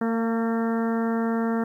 harmonic tone with a mistuned harmonic, 227.7 Hz, A#3, 40 cents flat, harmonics 1 / 2 / 3 / 4 / 5 / 6 / 7 / 8, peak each -23 / -29 / -34 / -36 / -39 / -37 / -41 / -41 dBFS, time 0.01-1.64 s, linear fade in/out 5 ms, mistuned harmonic 3, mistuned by +16 cents, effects 10-bit

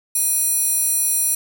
square tone with high-pass filter, 830.6 Hz, G#5, in tune, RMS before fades -19 dBFS, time 0.15-1.35 s, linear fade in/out 5 ms, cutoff 9900 Hz, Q 2.7, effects none

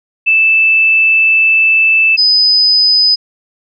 sine tone pair in turn, 2637 / 5007 Hz, E7 / D#8, 0 / +10 cents, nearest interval major seventh, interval 1110 cents, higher second, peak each -6 dBFS, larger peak neither, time 0.26-2.17 / 2.17-3.16 s, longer first, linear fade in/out 20 ms, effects none

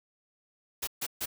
white noise bursts, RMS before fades -33 dBFS, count 3, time 0.82-1.259 s, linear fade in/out 10 ms, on 53 ms, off 140 ms, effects none

